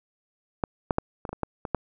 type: clicks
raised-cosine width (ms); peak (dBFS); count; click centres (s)
1; -10 / -8 / -8 / -19 / -21 / -20 / -12 / -17 / -9; 9; 0.638 / 0.908 / 0.984 / 1.252 / 1.292 / 1.33 / 1.433 / 1.652 / 1.747
effects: none